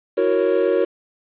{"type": "chord", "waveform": "triangle", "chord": "F# dominant seventh", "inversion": "third", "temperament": "equal", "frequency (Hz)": [329.6, 370, 466.2, 554.4], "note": ["E4", "F#4", "A#4", "C#5"], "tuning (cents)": [0, 0, 0, 0], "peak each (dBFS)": [-23, -18, -18, -19], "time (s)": [0.17, 0.85], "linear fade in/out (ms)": 10, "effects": ["resampled to 8000 Hz", "7-bit"]}